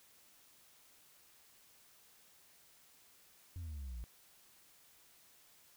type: exponential sweep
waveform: sine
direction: down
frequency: 90.6 to 54.8 Hz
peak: -39 dBFS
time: 3.56-4.04 s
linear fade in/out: 0 ms
effects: tanh soft clip ceiling -41 dBFS + white hiss -65 dBFS RMS until 5.76 s